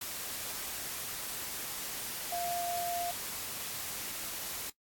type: tone in noise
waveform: sine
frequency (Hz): 698.5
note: F5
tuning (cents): 0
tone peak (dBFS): -33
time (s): 2.32-3.11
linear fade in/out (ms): 5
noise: white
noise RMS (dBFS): -39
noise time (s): 0.01-4.7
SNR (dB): +3
effects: noise-tail reverb RT60 0.1 s tail -20 dB re dry + AAC 64 kbps